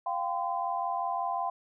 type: chord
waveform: sine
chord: F suspended second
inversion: none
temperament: equal with one note detuned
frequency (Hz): 698.5 / 784 / 1023.2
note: F5 / G5 / C6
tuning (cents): 0 / 0 / -39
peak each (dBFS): -33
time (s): 0.06-1.5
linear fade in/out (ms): 5
effects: none